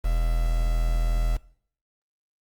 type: tone with quantisation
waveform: triangle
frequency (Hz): 41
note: E1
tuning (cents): -9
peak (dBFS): -18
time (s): 0.04-1.37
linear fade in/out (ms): 10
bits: 6
effects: noise-tail reverb RT60 0.6 s tail -22 dB re dry + Opus 32 kbps